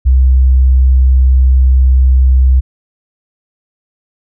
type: tone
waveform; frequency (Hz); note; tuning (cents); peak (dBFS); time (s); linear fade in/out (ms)
sine; 64.6; C2; -21; -4; 0.05-2.61; 20
effects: none